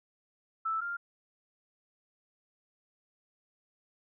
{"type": "tone pair in turn", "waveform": "sine", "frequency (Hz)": [1318.5, 1396.9], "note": ["E6", "F6"], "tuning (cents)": [0, 0], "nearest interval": "minor second", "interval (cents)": 100, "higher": "second", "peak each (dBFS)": [-29, -33], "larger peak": "first", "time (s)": [[0.65, 0.81], [0.81, 0.97]], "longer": "neither", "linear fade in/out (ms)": 10, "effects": []}